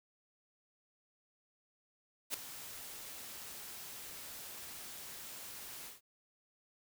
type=noise with ADSR envelope; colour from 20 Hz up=white; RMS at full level=-35 dBFS; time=2.3-6.01 s; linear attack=41 ms; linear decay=3 ms; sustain=-13 dB; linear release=150 ms; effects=none